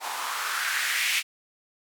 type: noise with band-pass filter sweep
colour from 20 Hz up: blue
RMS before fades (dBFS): -28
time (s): 0-1.23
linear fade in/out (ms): 50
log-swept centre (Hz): 840 to 2500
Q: 2.8
effects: none